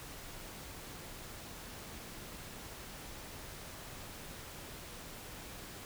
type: silence
effects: pink hiss -48 dBFS RMS until 5.85 s